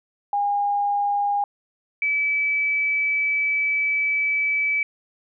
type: tone pair in turn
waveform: sine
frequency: 813 / 2300 Hz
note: G#5 / D7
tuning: -37 / -37 cents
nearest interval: octave + tritone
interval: 1800 cents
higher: second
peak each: -19 dBFS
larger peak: neither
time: 0.33-1.44 / 2.02-4.83 s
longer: second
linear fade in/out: 2 ms
effects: none